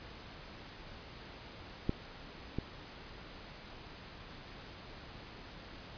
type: clicks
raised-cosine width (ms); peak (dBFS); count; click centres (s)
3; -17 / -21; 2; 1.894 / 2.586
effects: pink hiss -50 dBFS RMS until 5.97 s + resampled to 11025 Hz

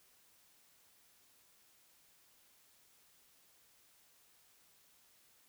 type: silence
effects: white hiss -68 dBFS RMS until 5.48 s

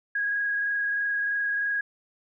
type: tone with frequency modulation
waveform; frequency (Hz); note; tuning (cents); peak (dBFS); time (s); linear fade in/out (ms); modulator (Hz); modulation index
sine; 1648; G#6; -14; -24; 0.15-1.81; 5; 23.1; 0.92
effects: none

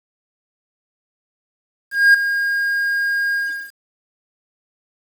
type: tone with ADSR envelope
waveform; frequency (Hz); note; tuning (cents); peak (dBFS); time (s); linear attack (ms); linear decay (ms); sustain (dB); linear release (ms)
triangle; 1622; G#6; -41; -4; 1.91-3.72; 230; 8; -11; 380
effects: 7-bit

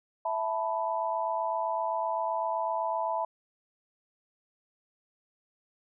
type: chord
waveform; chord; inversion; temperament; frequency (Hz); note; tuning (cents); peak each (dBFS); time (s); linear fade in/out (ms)
sine; E suspended fourth; none; equal; 659.3 / 880 / 987.8; E5 / A5 / B5; 0 / 0 / 0; -32; 0.25-3.25; 5
effects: none

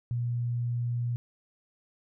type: tone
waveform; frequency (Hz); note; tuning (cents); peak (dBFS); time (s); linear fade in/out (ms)
sine; 120.1; B2; -48; -27; 0.11-1.16; 0
effects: none

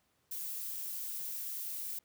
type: noise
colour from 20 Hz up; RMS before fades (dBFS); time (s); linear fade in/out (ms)
violet; -40; 0.31-1.99; 5
effects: pink hiss -75 dBFS RMS until 2.04 s + high-pass 80 Hz 12 dB/octave

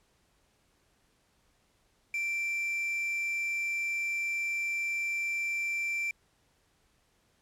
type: tone with quantisation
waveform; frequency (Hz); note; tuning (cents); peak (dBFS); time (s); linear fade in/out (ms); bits
triangle; 2349; D7; 0; -28; 2.14-6.11; 2; 8
effects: pink hiss -70 dBFS RMS until 7.41 s + low-pass 11000 Hz 12 dB/octave

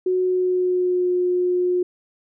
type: tone with pitch glide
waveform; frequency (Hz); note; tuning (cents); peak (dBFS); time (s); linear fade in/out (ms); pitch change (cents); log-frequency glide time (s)
sine; 368 to 359.6; F#4 to F#4; -9 to -49; -17; 0.06-1.83; 5; -40; 0.21-1.12
effects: none

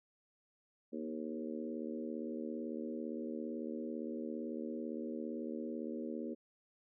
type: harmonic tone with a mistuned harmonic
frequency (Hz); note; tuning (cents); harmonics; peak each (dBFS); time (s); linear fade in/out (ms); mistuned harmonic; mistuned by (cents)
77.78; D#2; 0; 3 / 4 / 5 / 6 / 7; -42 / -44 / -46 / -48 / -49; 0.92-6.35; 20; 3; +24
effects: none

